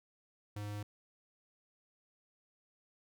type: tone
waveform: square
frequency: 103.7 Hz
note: G#2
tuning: 2 cents flat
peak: -40 dBFS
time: 0.56-0.83 s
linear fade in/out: 5 ms
effects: none